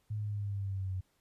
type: linear sweep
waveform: sine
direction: down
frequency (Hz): 107.1 to 92.5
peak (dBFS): -33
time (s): 0.1-1.01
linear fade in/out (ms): 10
effects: pink hiss -74 dBFS RMS until 1.2 s + resampled to 32000 Hz